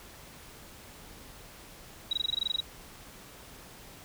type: tone bursts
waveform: sine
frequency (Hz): 3857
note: B7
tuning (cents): -42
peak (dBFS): -25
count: 12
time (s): 2.11-2.605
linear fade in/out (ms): 5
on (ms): 22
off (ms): 21
effects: pink hiss -50 dBFS RMS until 4.04 s